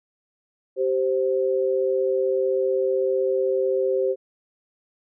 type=tone pair together; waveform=sine; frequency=387.5 / 523.3 Hz; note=G4 / C5; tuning=-20 / 0 cents; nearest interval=perfect fourth; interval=520 cents; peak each=-22 dBFS; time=0.76-4.16 s; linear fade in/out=50 ms; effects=none